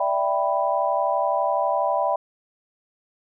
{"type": "chord", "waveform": "sine", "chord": "E minor seventh", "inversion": "third", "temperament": "equal", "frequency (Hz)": [587.3, 659.3, 784, 987.8], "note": ["D5", "E5", "G5", "B5"], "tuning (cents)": [0, 0, 0, 0], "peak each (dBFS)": -25, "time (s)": [0, 2.16], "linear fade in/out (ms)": 5, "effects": []}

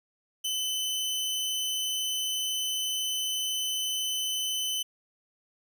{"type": "tone", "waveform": "sawtooth", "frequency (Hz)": 3034, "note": "F#7", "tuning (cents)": 43, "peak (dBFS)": -25, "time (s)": [0.44, 4.83], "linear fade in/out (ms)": 10, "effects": []}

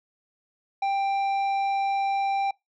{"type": "tone with tanh clipping", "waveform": "sine", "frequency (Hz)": 788, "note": "G5", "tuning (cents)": 9, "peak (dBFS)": -24, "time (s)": [0.82, 2.51], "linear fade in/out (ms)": 5, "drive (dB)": 9, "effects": ["noise-tail reverb RT60 0.2 s tail -25 dB re dry"]}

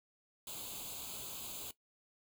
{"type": "noise with comb filter", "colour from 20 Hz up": "white", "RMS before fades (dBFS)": -45, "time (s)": [0.47, 1.71], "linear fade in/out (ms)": 2, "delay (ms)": 0.27, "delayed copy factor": 0.85, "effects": ["noise-tail reverb RT60 0.1 s tail -17 dB re dry"]}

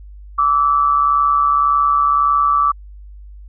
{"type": "tone pair together", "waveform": "sine", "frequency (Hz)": [1158.2, 1300], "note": ["D6", "E6"], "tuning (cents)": [-24, -24], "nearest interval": "major second", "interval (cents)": 200, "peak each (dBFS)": [-12, -19], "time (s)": [0.38, 2.72], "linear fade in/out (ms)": 10, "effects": ["added 50 Hz sine -34 dBFS peak until 3.48 s"]}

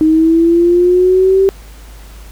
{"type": "linear sweep", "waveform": "sine", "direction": "up", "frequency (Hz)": [311.1, 390], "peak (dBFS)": -6, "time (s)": [0.01, 1.49], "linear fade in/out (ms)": 0, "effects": ["added 52 Hz sine -32 dBFS peak until 2.31 s", "pink hiss -41 dBFS RMS until 2.31 s"]}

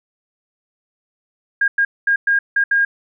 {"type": "tone bursts at uneven times", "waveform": "sine", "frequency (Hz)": 1620, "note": "G#6", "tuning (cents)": -43, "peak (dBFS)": -12, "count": 6, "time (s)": [[1.61, 1.68], [1.78, 1.85], [2.07, 2.16], [2.27, 2.39], [2.56, 2.64], [2.71, 2.85]], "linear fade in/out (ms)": 5, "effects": []}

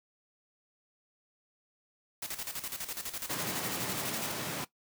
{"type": "noise with tremolo", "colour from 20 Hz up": "white", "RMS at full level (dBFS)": -37, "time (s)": [2.22, 4.32], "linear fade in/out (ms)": 5, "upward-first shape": "square", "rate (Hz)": 12, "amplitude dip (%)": 70}
{"type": "high-pass noise", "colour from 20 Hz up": "pink", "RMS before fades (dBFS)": -37, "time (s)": [3.29, 4.65], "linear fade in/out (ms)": 10, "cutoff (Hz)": 120, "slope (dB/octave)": 24}
{"effects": ["noise-tail reverb RT60 0.1 s tail -17 dB re dry"]}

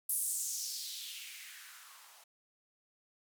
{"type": "noise with band-pass filter sweep", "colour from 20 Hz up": "violet", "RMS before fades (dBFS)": -41, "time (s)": [0.09, 2.24], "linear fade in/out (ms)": 5, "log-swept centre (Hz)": [11000, 750], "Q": 2.8, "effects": []}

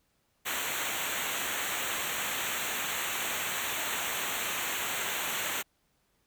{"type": "noise with comb filter", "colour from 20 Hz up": "pink", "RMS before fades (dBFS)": -33, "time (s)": [0.45, 5.63], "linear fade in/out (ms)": 20, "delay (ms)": 0.2, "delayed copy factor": -1, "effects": ["pink hiss -73 dBFS RMS until 6.26 s"]}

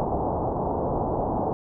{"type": "low-pass noise", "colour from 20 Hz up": "white", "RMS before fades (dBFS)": -26, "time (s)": [0, 1.53], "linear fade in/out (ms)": 0, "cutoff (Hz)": 910, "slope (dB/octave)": 48, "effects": []}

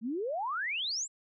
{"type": "exponential sweep", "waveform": "sine", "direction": "up", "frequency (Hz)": [207.7, 7902], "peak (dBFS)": -31, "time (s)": [0.01, 1.08], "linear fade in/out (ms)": 50, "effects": []}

